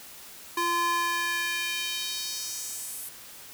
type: tone with high-pass filter sweep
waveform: square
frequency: 343.7 Hz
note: F4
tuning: 28 cents flat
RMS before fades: -30 dBFS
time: 0.57-3.09 s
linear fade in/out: 5 ms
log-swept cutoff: 700 to 11000 Hz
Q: 1.9
effects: white hiss -46 dBFS RMS until 3.53 s